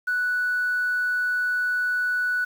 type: tone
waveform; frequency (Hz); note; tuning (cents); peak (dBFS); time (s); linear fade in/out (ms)
sine; 1480; F#6; 0; -20; 0.07-2.45; 10
effects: tanh soft clip ceiling -18 dBFS + 8-bit